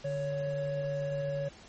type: tone pair together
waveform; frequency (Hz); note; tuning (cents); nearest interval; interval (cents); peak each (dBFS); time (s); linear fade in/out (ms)
triangle; 146.7 / 557.9; D3 / C#5; -2 / +11; octave + major seventh; 2313; -33 / -30; 0.04-1.49; 10
effects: pink hiss -53 dBFS RMS until 1.68 s + MP3 32 kbps